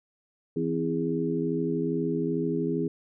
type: harmonic tone with a mistuned harmonic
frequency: 82.41 Hz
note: E2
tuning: in tune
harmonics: 2 / 3 / 4 / 5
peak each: -31 / -30 / -31 / -30 dBFS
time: 0.56-2.88 s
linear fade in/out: 5 ms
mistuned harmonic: 3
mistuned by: +65 cents
effects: none